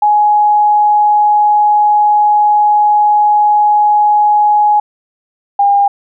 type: tone pair in turn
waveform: sine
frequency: 837 / 805.9 Hz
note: G#5 / G5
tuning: +13 / +48 cents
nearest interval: minor second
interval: 65 cents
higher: first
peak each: -6 dBFS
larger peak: neither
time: 0.02-4.8 / 5.59-5.88 s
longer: first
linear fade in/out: 5 ms
effects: none